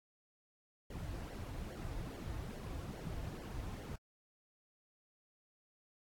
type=noise with flanger; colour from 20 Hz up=brown; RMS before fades=-44 dBFS; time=0.9-3.96 s; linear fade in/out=5 ms; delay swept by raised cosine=0.79 to 5.29 ms; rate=2.4 Hz; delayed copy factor=-0.7; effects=AAC 64 kbps